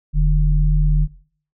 sine tone pair together, 41.89 / 150.4 Hz, E1 / D3, +29 / +42 cents, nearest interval octave + minor seventh, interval 2213 cents, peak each -13 / -18 dBFS, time 0.13-1.08 s, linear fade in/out 50 ms, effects noise-tail reverb RT60 0.5 s tail -18 dB re dry

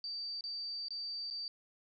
sine tone with dropouts, 4636 Hz, D8, 23 cents flat, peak -38 dBFS, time 0.04-1.48 s, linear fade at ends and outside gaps 1 ms, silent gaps 0.409-0.439 / 0.884-0.906 / 1.302-1.309 s, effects none

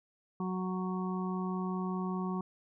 harmonic tone, 185 Hz, F#3, in tune, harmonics 1 / 2 / 4 / 5 / 6, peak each -33 / -40 / -46 / -45 / -42 dBFS, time 0.4-2.41 s, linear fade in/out 2 ms, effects none

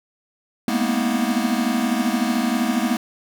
square tone cluster, 208.5 / 231.8 / 244.7 / 259 / 319.9 Hz, G#3 / A#3 / B3 / C4 / D#4, +7 / -10 / -16 / -17 / +48 cents, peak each -27 / -24 / -24 / -30 / -29 dBFS, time 0.68-2.97 s, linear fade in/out 2 ms, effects none

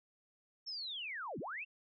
sine linear two-way sweep, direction down then up, 5490 to 121.1 to 2795 Hz, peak -40 dBFS, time 0.66-1.65 s, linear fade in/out 20 ms, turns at 1.39 s, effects none

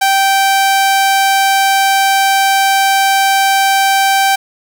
sawtooth tone, 780 Hz, G5, 9 cents flat, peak -5 dBFS, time 0.01-4.36 s, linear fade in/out 10 ms, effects none

